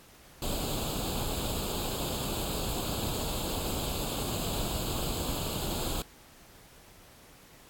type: noise with comb filter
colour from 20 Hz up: pink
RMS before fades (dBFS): -33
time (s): 0.42-6.02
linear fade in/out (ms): 2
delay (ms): 0.26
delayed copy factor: +0.85
effects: pink hiss -55 dBFS RMS until 7.69 s + AAC 64 kbps